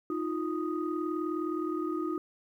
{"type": "tone cluster", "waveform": "sine", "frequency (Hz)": [313.1, 352.5, 1243], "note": ["D#4", "F4", "D#6"], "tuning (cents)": [11, 16, -2], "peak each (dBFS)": [-32, -33, -38], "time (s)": [0.1, 2.18], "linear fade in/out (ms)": 2, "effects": ["tanh soft clip ceiling -20 dBFS", "11-bit"]}